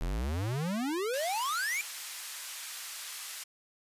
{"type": "exponential sweep", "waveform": "square", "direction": "up", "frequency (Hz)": [38.74, 2413], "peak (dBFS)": -31, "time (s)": [0.01, 1.81], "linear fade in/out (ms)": 0}
{"type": "band-pass noise", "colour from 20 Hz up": "white", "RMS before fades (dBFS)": -42, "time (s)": [1.13, 3.44], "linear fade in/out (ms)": 10, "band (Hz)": [1200, 11000], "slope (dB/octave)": 12}
{"effects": ["resampled to 32000 Hz"]}